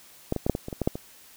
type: clicks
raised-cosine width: 2 ms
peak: -11 / -14 / -12 / -7 / -14 / -20 / -19 / -12 / -8 / -19 dBFS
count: 10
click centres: 0.324 / 0.363 / 0.465 / 0.497 / 0.551 / 0.684 / 0.728 / 0.817 / 0.875 / 0.955 s
effects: white hiss -52 dBFS RMS until 1.36 s